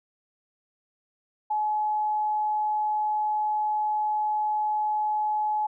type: tone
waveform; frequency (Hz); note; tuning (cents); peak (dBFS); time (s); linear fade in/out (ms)
sine; 850; G#5; +40; -23; 1.5-5.67; 10
effects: none